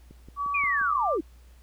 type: click train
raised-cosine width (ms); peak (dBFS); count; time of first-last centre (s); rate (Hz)
3; -34; 5; 0.11-0.814; 5.68
type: tone with pitch glide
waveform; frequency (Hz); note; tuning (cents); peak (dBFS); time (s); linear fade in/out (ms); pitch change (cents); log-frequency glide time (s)
sine; 1140 to 1183.6; C#6 to D6; +48 to +13; -26; 0.36-1.18; 50; +65; 0.85-1.02
type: linear sweep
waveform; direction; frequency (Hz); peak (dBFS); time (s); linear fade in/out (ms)
sine; down; 2500 to 277.2; -24; 0.54-1.21; 10
effects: added 60 Hz sine -49 dBFS peak until 1.62 s + pink hiss -62 dBFS RMS until 1.62 s